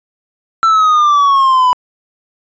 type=exponential sweep; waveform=triangle; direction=down; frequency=1343 to 987.8 Hz; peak=-5 dBFS; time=0.63-1.73 s; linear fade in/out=0 ms; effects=resampled to 16000 Hz